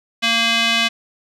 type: tone with band-pass filter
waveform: square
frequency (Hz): 230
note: A#3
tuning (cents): -23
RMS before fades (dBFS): -17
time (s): 0.22-0.89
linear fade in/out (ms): 20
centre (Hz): 3000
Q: 2
effects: none